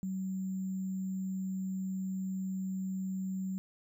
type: tone with sample-and-hold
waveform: sine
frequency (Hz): 189.1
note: F#3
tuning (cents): +38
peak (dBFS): -33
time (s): 0.03-3.58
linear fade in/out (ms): 0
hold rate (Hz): 7350
effects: none